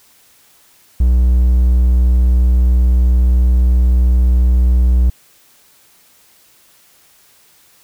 triangle tone, 61.5 Hz, B1, 7 cents flat, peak -6 dBFS, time 1-5.1 s, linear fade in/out 5 ms, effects white hiss -50 dBFS RMS until 7.83 s

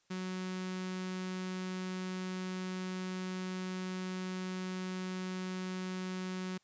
sawtooth tone with notch filter, 185.1 Hz, F#3, 1 cent sharp, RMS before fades -39 dBFS, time 0.1-6.58 s, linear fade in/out 10 ms, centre 650 Hz, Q 1.3, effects white hiss -73 dBFS RMS until 6.63 s + resampled to 16000 Hz

